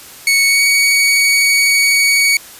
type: tone with pitch glide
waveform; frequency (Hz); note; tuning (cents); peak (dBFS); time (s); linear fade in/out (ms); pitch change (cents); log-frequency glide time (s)
sawtooth; 2217 to 2244; C#7 to C#7; 0 to +21; -6; 0.27-2.37; 2; +21; 0.46-0.62
effects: white hiss -36 dBFS RMS until 2.59 s + resampled to 32000 Hz